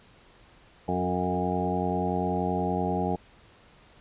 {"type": "harmonic tone with a mistuned harmonic", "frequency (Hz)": 90.4, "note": "F#2", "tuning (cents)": -40, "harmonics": [1, 2, 3, 4, 5, 7, 8, 9], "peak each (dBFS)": [-35, -30, -34, -34, -33, -36, -34, -32], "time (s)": [0.88, 3.16], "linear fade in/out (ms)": 5, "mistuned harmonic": 4, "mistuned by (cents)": 15, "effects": ["pink hiss -56 dBFS RMS until 4 s", "resampled to 8000 Hz"]}